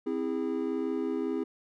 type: chord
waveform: triangle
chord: C augmented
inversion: none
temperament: just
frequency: 261.6 / 327 / 408.8 Hz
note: C4 / E4 / G#4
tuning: 0 / -14 / -27 cents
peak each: -31 dBFS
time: 0.06-1.44 s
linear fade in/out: 10 ms
effects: none